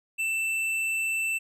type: tone with hard clipping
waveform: triangle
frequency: 2664 Hz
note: E7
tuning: 18 cents sharp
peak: -27 dBFS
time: 0.18-1.39 s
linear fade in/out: 20 ms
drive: 12 dB
effects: none